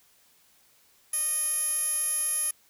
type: tone with band-pass filter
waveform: 15% pulse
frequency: 616 Hz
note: D#5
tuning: 17 cents flat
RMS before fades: -28 dBFS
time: 1.13-2.51 s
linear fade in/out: 5 ms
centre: 11000 Hz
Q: 8.8
effects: white hiss -62 dBFS RMS until 2.69 s